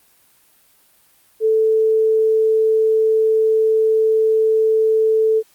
sine tone, 440 Hz, A4, in tune, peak -12 dBFS, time 1.4-5.43 s, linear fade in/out 50 ms, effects white hiss -55 dBFS RMS until 5.54 s + Opus 32 kbps

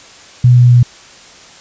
sine tone with pitch steps, 123.47 / 122.76 / 122.05 Hz, B2 / B2 / B2, 0 / -10 / -20 cents, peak -3 dBFS, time 0.44-0.83 s, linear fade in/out 5 ms, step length 130 ms, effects white hiss -38 dBFS RMS until 1.6 s + resampled to 16000 Hz

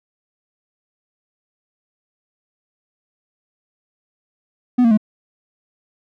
triangle tone with pitch steps, 248 / 230.1 / 213.4 Hz, B3 / A#3 / G#3, +7 / -22 / +47 cents, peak -8 dBFS, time 4.78-4.975 s, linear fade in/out 10 ms, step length 65 ms, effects none

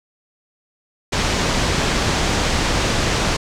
pink low-pass noise, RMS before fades -19 dBFS, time 1.12-3.37 s, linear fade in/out 10 ms, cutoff 7100 Hz, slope 24 dB/octave, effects none

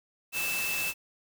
sine tone in noise, 2637 Hz, E7, in tune, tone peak -30 dBFS, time 0.32-0.94 s, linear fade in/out 50 ms, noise white, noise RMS -34 dBFS, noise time 0.32-0.94 s, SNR +1 dB, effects none

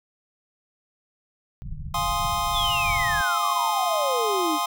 pink low-pass noise, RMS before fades -33 dBFS, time 1.62-3.21 s, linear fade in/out 0 ms, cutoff 170 Hz, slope 48 dB/octave
square chord, F minor seventh, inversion none, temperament equal, 698.5 / 830.6 / 1046.5 / 1244.5 Hz, F5 / Ab5 / C6 / Eb6, 0 / 0 / 0 / 0 cents, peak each -32 / -31 / -27 / -30 dBFS, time 1.94-4.66 s, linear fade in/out 5 ms
sine exponential sweep, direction down, 3697 to 290 Hz, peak -24 dBFS, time 2.52-4.59 s, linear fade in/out 50 ms
effects none

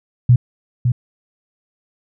sine tone with echo, 122.7 Hz, B2, 11 cents flat, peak -6 dBFS, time 0.29-0.36 s, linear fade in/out 5 ms, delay 560 ms, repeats 1, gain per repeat -6 dB, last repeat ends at 0.92 s, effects none

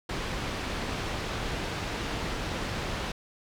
pink low-pass noise, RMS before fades -33 dBFS, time 0.09-3.12 s, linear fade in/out 5 ms, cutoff 4400 Hz, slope 12 dB/octave, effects none

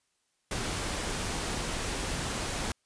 pink noise, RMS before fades -33 dBFS, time 0.51-2.72 s, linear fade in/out 2 ms, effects white hiss -75 dBFS RMS until 2.85 s + resampled to 22050 Hz

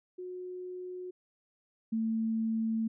sine tone pair in turn, 364 / 223.5 Hz, F#4 / A3, -28 / +27 cents, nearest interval minor sixth, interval 845 cents, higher first, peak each -38 / -28 dBFS, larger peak second, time 0.18-1.11 / 1.92-2.88 s, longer second, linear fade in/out 10 ms, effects none

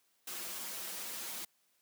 white noise with comb filter, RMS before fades -42 dBFS, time 0.27-1.45 s, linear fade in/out 5 ms, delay 6.9 ms, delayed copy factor -0.85, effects white hiss -74 dBFS RMS until 1.81 s + high-pass 150 Hz 12 dB/octave

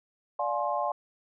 sine chord, D half-diminished seventh, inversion none, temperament just, 587.3 / 704.8 / 845.8 / 1057.2 Hz, D5 / F5 / Ab5 / C6, 0 / +16 / +31 / +18 cents, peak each -32 dBFS, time 0.39-0.92 s, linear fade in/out 5 ms, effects none

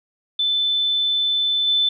sine tone with level steps, 3520 Hz, A7, in tune, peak -17 / -15 dBFS, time 0.39-1.89 s, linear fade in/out 5 ms, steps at 1.67 s, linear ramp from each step 10 ms, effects none

